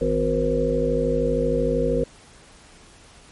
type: harmonic tone with a mistuned harmonic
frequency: 52.9 Hz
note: G#1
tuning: 33 cents sharp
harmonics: 1 / 3 / 5 / 7 / 9 / 10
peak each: -27 / -28 / -27 / -29 / -22 / -26 dBFS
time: 0.01-2.04 s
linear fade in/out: 5 ms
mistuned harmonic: 5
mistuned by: -58 cents
effects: pink hiss -49 dBFS RMS until 3.31 s + MP3 48 kbps